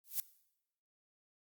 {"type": "noise with exponential growth", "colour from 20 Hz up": "violet", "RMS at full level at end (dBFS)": -31, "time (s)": [0.04, 0.2], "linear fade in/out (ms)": 1, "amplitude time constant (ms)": 34, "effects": ["noise-tail reverb RT60 0.8 s tail -19 dB re dry", "Opus 48 kbps"]}